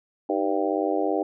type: harmonic tone with a mistuned harmonic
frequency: 98 Hz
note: G2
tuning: in tune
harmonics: 3 / 4 / 5 / 6 / 7 / 8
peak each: -27 / -28 / -29 / -30 / -30 / -31 dBFS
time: 0.29-1.23 s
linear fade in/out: 5 ms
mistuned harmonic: 3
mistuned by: +84 cents
effects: none